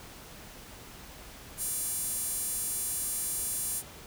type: tone with high-pass filter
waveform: sawtooth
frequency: 580 Hz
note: D5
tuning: 22 cents flat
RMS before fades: -33 dBFS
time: 1.57-3.83 s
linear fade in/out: 50 ms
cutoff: 9400 Hz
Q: 2.3
effects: pink hiss -48 dBFS RMS until 4.06 s